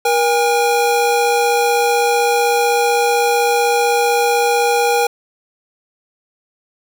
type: tone pair together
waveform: square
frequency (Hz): 476.1 / 812.1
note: A#4 / G#5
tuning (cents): +37 / -39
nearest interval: major sixth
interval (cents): 924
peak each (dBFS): -16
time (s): 0.05-5.07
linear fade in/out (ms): 5
effects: none